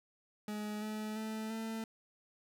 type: tone with pitch steps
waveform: 40% pulse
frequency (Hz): 210.6 / 214.7 / 218.8 / 223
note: G#3 / A3 / A3 / A3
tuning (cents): +24 / -42 / -9 / +23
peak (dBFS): -37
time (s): 0.48-1.84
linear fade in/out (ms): 2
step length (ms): 340
effects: none